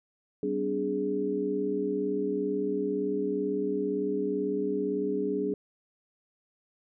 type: tone cluster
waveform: sine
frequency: 193.4 / 253.5 / 291.4 / 414.5 Hz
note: G3 / B3 / D4 / G#4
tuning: -23 / +45 / -13 / -3 cents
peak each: -35 / -37 / -32 / -29 dBFS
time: 0.43-5.54 s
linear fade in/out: 2 ms
effects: none